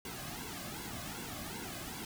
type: noise with flanger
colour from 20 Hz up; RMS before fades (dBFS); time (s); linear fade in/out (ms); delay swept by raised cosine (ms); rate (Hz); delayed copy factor
pink; -43; 0.05-2.05; 2; 1.6 to 2.21; 2.6; -0.8
effects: none